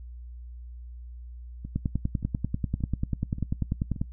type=two click trains; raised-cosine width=5 ms; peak=-14 / -24 dBFS; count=24 / 5; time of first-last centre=1.76-4.015 / 1.65-3.962 s; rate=10.2 / 1.73 Hz; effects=noise-tail reverb RT60 0.1 s tail -20 dB re dry + added 60 Hz sine -39 dBFS peak until 4.12 s